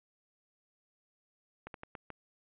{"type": "slowing click train", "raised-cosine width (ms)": 0.5, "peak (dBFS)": -28, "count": 5, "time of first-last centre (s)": [1.67, 2.103], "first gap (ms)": 72, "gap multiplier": 1.28, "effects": ["resampled to 8000 Hz"]}